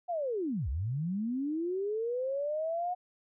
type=linear two-way sweep; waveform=sine; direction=down then up; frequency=730 to 59 to 730 Hz; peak=-30 dBFS; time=0.08-2.95 s; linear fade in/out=20 ms; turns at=0.69 s; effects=none